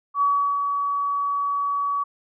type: tone with ADSR envelope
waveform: sine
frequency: 1135 Hz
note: C#6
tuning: 41 cents sharp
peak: -16 dBFS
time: 0.14-2.04 s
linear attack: 76 ms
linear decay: 360 ms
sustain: -5 dB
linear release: 13 ms
effects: none